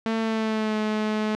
sawtooth tone with pitch glide, 224.1 to 214.6 Hz, A3 to A3, +32 to -43 cents, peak -19 dBFS, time 0.06-1.35 s, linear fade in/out 0 ms, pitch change -75 cents, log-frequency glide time 0.2-0.77 s, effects low-pass 4000 Hz 12 dB/octave

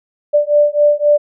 sine beating tone pair, 587.3 / 591.1 Hz, D5 / D5, 0 / +11 cents, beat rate 3.8 Hz, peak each -12 dBFS, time 0.33-1.18 s, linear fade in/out 20 ms, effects none

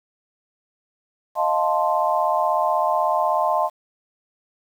sine chord, F dominant seventh, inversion third, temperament equal, 622.3 / 698.5 / 880 / 1046.5 Hz, Eb5 / F5 / A5 / C6, 0 / 0 / 0 / 0 cents, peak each -23 dBFS, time 1.35-3.7 s, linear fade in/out 50 ms, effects 8-bit

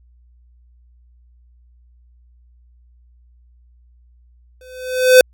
square tone with exponential growth, 509 Hz, C5, 48 cents flat, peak -3 dBFS, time 4.61-5.21 s, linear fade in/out 2 ms, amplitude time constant 130 ms, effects added 60 Hz sine -48 dBFS peak until 5.33 s + AAC 64 kbps

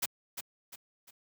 white noise with echo, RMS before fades -31 dBFS, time 0.02-0.06 s, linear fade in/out 10 ms, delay 350 ms, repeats 3, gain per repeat -8 dB, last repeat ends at 1.11 s, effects high-pass 100 Hz 12 dB/octave

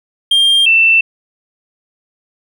triangle / sine tone pair in turn, 3200 / 2672 Hz, G7 / E7, +35 / +23 cents, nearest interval minor third, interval 312 cents, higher first, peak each -6 dBFS, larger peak neither, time 0.31-0.66 / 0.66-1.01 s, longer neither, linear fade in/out 5 ms, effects none

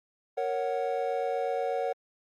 triangle chord, F# major, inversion first, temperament equal, 466.2 / 554.4 / 740 Hz, A#4 / C#5 / F#5, 0 / 0 / 0 cents, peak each -30 dBFS, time 0.37-1.93 s, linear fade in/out 10 ms, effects Opus 48 kbps

